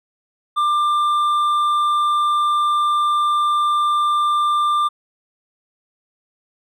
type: tone with hard clipping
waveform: triangle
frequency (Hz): 1190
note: D6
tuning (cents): +22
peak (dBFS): -16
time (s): 0.56-4.89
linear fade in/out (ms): 20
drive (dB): 8
effects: none